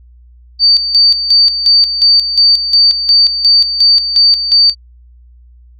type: tone with tremolo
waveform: sine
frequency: 4600 Hz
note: D8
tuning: 37 cents flat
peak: -4 dBFS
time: 0.59-4.75 s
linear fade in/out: 50 ms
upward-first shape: square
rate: 2.8 Hz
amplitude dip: 65%
effects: added 60 Hz sine -38 dBFS peak until 5.79 s